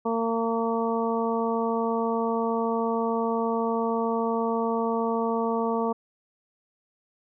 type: harmonic tone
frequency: 228.4 Hz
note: A#3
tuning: 35 cents flat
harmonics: 1 / 2 / 3 / 4 / 5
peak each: -28 / -27 / -32 / -31 / -33 dBFS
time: 0.05-5.93 s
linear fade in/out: 10 ms
effects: none